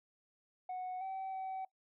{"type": "tone with pitch steps", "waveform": "sine", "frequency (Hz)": [737, 766, 761], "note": ["F#5", "G5", "F#5"], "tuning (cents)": [-7, -40, 48], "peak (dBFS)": -36, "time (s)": [0.69, 1.65], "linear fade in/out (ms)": 5, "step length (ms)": 320, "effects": ["noise-tail reverb RT60 0.1 s tail -21 dB re dry", "tanh soft clip ceiling -37 dBFS"]}